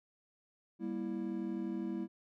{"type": "chord", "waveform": "triangle", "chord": "E diminished", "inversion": "first", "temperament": "just", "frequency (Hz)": [197.78, 237.3, 329.6], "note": ["G3", "Bb3", "E4"], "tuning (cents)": [16, 31, 0], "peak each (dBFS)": [-38, -39, -37], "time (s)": [0.79, 2.08], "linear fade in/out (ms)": 50, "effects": []}